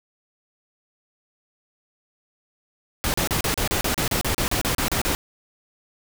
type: noise bursts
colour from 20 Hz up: pink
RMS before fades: -23 dBFS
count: 16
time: 3.04-5.15 s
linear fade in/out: 0 ms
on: 100 ms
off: 34 ms
effects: none